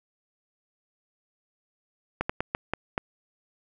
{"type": "slowing click train", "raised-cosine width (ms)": 0.5, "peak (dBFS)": -11, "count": 6, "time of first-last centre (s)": [2.21, 2.979], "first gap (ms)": 85, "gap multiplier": 1.3, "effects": []}